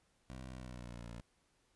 15% pulse tone with pitch glide, 64 to 58.01 Hz, C2 to A#1, -38 to -8 cents, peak -40 dBFS, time 0.3-1.21 s, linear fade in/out 0 ms, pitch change -170 cents, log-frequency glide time 0.53-1.07 s, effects pink hiss -75 dBFS RMS until 1.75 s + resampled to 24000 Hz

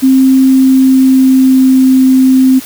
sine tone with pitch glide, 263.9 to 261 Hz, C4 to C4, +15 to -4 cents, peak -3 dBFS, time 0.02-2.6 s, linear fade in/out 20 ms, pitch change -19 cents, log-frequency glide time 0.47-1.8 s, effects white hiss -28 dBFS RMS until 2.65 s

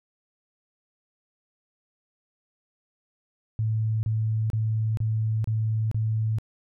sine tone bursts, 110 Hz, A2, in tune, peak -22 dBFS, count 6, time 3.59-6.385 s, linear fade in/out 0 ms, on 440 ms, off 31 ms, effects none

